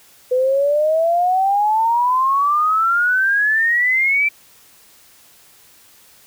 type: exponential sweep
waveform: sine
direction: up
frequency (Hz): 498 to 2349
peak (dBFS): -13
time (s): 0.31-4.29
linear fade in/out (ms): 10
effects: white hiss -49 dBFS RMS until 6.26 s